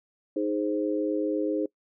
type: chord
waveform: sine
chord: Ab major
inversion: second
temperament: equal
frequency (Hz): 311.1 / 415.3 / 523.3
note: Eb4 / Ab4 / C5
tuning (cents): 0 / 0 / 0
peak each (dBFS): -27 / -30 / -31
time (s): 0.36-1.66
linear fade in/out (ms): 5
effects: noise-tail reverb RT60 0.1 s tail -23 dB re dry